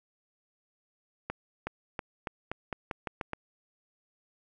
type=accelerating click train; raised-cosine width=0.5 ms; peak=-18 dBFS; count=10; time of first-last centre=1.3-3.333 s; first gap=370 ms; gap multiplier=0.87; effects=none